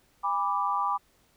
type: chord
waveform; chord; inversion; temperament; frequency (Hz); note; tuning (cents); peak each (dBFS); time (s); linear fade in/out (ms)
sine; G# diminished; none; equal with one note detuned; 810.2 / 987.8 / 1174.7; G#5 / B5 / D6; -43 / 0 / 0; -31 / -29 / -28; 0.23-0.98; 20
effects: pink hiss -65 dBFS RMS until 1.36 s